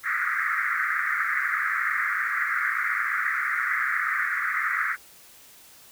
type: band-pass noise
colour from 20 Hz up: white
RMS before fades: -26 dBFS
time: 0.03-4.97 s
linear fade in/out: 50 ms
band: 1200 to 2100 Hz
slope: 96 dB/octave
effects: white hiss -51 dBFS RMS until 5.91 s